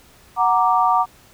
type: chord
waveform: sine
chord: Gb augmented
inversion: none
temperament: equal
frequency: 740 / 932.3 / 1174.7 Hz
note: Gb5 / Bb5 / D6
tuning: 0 / 0 / 0 cents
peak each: -18 dBFS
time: 0.36-1.06 s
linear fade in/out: 50 ms
effects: pink hiss -50 dBFS RMS until 1.33 s